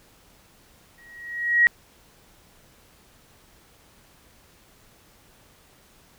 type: tone with exponential growth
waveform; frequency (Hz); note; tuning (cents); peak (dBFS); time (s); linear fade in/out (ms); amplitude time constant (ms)
sine; 1900; A#6; +33; -11; 0.98-1.67; 0; 150
effects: pink hiss -56 dBFS RMS until 6.18 s